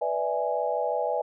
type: chord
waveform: sine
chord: E dominant seventh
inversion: second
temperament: equal with one note detuned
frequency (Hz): 493.9 / 587.3 / 653.2 / 830.6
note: B4 / D5 / E5 / G#5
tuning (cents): 0 / 0 / -16 / 0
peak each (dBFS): -30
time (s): 0.01-1.22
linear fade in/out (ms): 10
effects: none